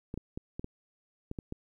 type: clicks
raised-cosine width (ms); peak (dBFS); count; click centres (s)
3; -24; 8; 0.141 / 0.176 / 0.375 / 0.595 / 0.644 / 1.314 / 1.388 / 1.524
effects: 11-bit